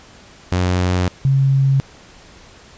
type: tone pair in turn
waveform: sawtooth / sine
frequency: 90.6 / 135.75 Hz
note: F#2 / C#3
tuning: -36 / -36 cents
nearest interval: perfect fifth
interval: 700 cents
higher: second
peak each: -11 / -11 dBFS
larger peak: neither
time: 0.52-1.08 / 1.25-1.8 s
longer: first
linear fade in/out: 0 ms
effects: pink hiss -44 dBFS RMS until 2.77 s + resampled to 16000 Hz